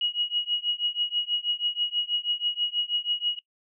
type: tone with tremolo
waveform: sine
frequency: 2900 Hz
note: F#7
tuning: 35 cents flat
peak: -21 dBFS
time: 0.01-3.39 s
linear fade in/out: 2 ms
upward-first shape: triangle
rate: 6.2 Hz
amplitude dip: 100%
effects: noise-tail reverb RT60 0.1 s tail -22 dB re dry